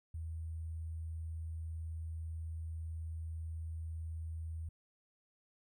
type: tone with sample-and-hold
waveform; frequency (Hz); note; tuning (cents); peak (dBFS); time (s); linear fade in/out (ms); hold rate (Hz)
sine; 80.9; E2; -32; -39; 0.14-4.69; 5; 8820
effects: none